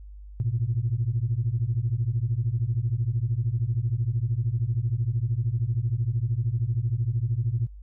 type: beating tone pair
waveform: sine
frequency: 110 / 123 Hz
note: A2 / B2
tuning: 0 / -7 cents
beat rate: 13 Hz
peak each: -25 dBFS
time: 0.4-7.67 s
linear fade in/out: 0 ms
effects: tanh soft clip ceiling -16 dBFS + added 50 Hz sine -40 dBFS peak until 7.82 s